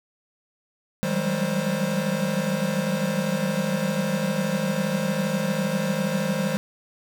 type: tone cluster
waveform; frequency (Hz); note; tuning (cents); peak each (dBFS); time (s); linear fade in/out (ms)
square; 159.2 / 187.5 / 194.9 / 207.4 / 525; D#3 / F#3 / G3 / G#3 / C5; +40 / +23 / -10 / -2 / +6; -30; 1.03-6.57; 0
effects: none